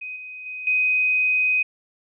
sine tone with level steps, 2508 Hz, D#7, 13 cents sharp, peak -30 / -34 / -30 / -17 dBFS, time 0.01-1.63 s, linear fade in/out 10 ms, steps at 0.16 / 0.46 / 0.67 s, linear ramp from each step 2 ms, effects none

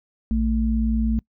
sine tone pair together, 58.32 / 222.6 Hz, A#1 / A3, +1 / +20 cents, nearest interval octave + major seventh, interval 2319 cents, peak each -21 dBFS, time 0.31-1.19 s, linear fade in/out 0 ms, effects noise-tail reverb RT60 0.1 s tail -25 dB re dry

